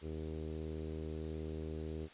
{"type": "tone with low-pass filter", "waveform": "sawtooth", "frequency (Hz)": 78.5, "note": "D#2", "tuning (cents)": 16, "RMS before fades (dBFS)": -42, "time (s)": [0.01, 2.09], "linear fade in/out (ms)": 50, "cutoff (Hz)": 410, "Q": 3.5, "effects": ["white hiss -58 dBFS RMS until 2.13 s", "resampled to 8000 Hz"]}